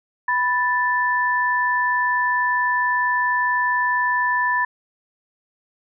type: tone pair together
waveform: sine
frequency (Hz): 987.8 / 1760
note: B5 / A6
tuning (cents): 0 / 0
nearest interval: minor seventh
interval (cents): 1000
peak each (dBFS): -20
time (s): 0.28-4.65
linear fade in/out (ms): 5
effects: none